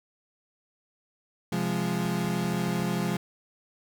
35% pulse chord, F minor, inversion second, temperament equal, 130.81 / 174.61 / 207.7 Hz, C3 / F3 / Ab3, 0 / 0 / 0 cents, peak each -32 / -27 / -29 dBFS, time 1.52-3.17 s, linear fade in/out 5 ms
clicks, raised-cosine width 2 ms, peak -31 dBFS, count 8, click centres 2.054 / 2.246 / 2.284 / 2.444 / 2.539 / 2.683 / 2.799 / 2.829 s
effects none

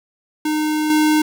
square tone with level steps, 306.4 Hz, D#4, 27 cents flat, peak -18 / -13 dBFS, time 0.45-1.22 s, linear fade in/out 5 ms, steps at 0.9 s, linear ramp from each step 2 ms, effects 7-bit

